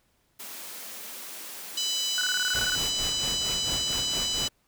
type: high-pass noise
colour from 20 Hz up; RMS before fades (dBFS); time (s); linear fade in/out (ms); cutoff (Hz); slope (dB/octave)
white; -40; 0.39-2.9; 10; 180; 96
type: harmonic tone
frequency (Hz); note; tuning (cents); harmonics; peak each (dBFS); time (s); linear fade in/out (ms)
996; B5; +14; 3 / 4 / 5 / 6 / 7 / 8; -30 / -32 / -34 / -36 / -37 / -38; 1.77-4.48; 5
type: tone bursts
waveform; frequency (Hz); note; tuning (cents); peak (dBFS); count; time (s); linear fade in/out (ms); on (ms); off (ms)
triangle; 1484; F#6; +5; -25; 11; 2.18-2.752; 0; 32; 22
type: noise with tremolo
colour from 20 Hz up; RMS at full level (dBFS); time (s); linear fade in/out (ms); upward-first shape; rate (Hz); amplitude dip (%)
pink; -34; 2.54-4.49; 10; sine; 4.4; 60
effects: pink hiss -69 dBFS RMS until 4.67 s